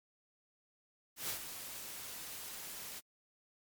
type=noise with ADSR envelope; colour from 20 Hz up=white; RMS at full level=-37 dBFS; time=1.16-3.01 s; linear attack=130 ms; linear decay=100 ms; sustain=-9 dB; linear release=28 ms; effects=MP3 96 kbps